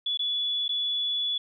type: tone with dropouts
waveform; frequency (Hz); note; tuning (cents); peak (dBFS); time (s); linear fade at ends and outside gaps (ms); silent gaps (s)
sine; 3424; A7; -48; -25; 0.06-1.38; 5; 0.174-0.192 / 0.681-0.691
effects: none